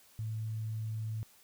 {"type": "tone", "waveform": "sine", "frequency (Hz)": 110, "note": "A2", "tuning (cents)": 0, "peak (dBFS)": -34, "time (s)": [0.19, 1.23], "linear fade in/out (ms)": 0, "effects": ["white hiss -62 dBFS RMS until 1.43 s"]}